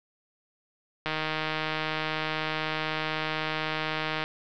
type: click train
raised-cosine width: 0.3 ms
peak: -13 dBFS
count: 497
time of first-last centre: 1.06-4.239 s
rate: 156 Hz
effects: low-pass 5000 Hz 12 dB/octave